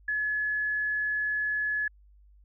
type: tone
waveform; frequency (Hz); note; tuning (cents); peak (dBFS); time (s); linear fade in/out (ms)
sine; 1704; G#6; +44; -26; 0.08-1.88; 5
effects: added 50 Hz sine -54 dBFS peak until 2.44 s